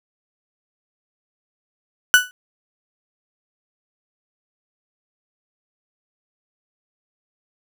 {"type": "tone with exponential decay", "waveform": "35% pulse", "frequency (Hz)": 1485, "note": "F#6", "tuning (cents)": 6, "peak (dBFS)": -3, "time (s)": [2.14, 2.31], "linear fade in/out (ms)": 0, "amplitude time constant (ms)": 35, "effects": []}